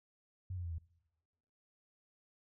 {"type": "tone with pitch steps", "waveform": "sine", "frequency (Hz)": [92.5, 88.63, 84.92, 81.37], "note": ["F#2", "F2", "F2", "E2"], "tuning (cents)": [0, 26, -48, -22], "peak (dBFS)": -38, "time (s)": [0.5, 0.784], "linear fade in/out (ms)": 5, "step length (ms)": 71, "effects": ["noise-tail reverb RT60 1.0 s tail -22 dB re dry"]}